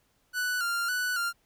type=tone with vibrato; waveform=45% pulse; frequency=1438 Hz; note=F#6; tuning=50 cents flat; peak=-27 dBFS; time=0.33-1.33 s; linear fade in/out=50 ms; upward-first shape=square; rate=1.8 Hz; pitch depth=55 cents each way; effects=pink hiss -70 dBFS RMS until 1.45 s